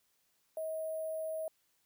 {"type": "tone with sample-and-hold", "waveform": "sine", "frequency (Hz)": 635, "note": "D#5", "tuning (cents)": 35, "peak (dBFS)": -35, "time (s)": [0.57, 1.48], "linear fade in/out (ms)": 2, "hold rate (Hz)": 11025, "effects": ["white hiss -75 dBFS RMS until 1.85 s"]}